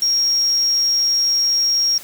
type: tone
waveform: sine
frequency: 5588 Hz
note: F8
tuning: in tune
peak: -13 dBFS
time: 0.02-1.98 s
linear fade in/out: 2 ms
effects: tanh soft clip ceiling -10 dBFS + white hiss -38 dBFS RMS until 2.03 s